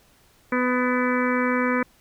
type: harmonic tone with a mistuned harmonic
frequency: 249.8 Hz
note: B3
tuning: 20 cents sharp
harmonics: 1 / 2 / 4 / 5 / 6 / 7 / 8 / 9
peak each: -23 / -26 / -29 / -30 / -31 / -31 / -32 / -33 dBFS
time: 0.52-1.83 s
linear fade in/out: 5 ms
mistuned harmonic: 9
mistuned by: +37 cents
effects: pink hiss -58 dBFS RMS until 2 s